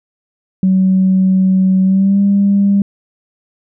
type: tone with pitch glide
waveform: sine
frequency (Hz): 188.4 to 199.6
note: F#3 to G3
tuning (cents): +32 to +32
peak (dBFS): -7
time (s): 0.63-2.82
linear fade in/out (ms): 2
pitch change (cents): +100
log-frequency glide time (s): 1.83-2.2
effects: tanh soft clip ceiling -3 dBFS